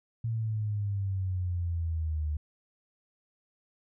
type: exponential sweep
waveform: sine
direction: down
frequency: 115.5 to 74.4 Hz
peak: -28 dBFS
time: 0.24-2.37 s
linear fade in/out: 5 ms
effects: none